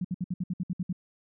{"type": "tone bursts", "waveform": "sine", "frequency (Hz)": 180, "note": "F#3", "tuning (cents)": -47, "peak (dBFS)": -27, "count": 10, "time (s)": [0.01, 0.928], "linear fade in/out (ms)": 5, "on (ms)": 36, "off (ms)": 62, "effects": []}